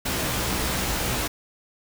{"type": "noise with comb filter", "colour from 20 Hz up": "pink", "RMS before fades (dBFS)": -26, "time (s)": [0.05, 1.28], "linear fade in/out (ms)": 10, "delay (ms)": 16, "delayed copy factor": 0.55, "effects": []}